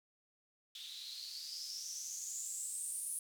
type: noise with band-pass filter sweep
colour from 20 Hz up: blue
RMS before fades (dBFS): -44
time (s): 0.75-3.19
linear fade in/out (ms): 2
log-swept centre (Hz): 3500 to 10000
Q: 8.4
effects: none